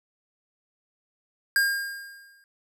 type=tone with exponential decay; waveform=square; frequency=1612 Hz; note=G6; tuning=48 cents sharp; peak=-18 dBFS; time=1.56-2.44 s; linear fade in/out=1 ms; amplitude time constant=190 ms; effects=none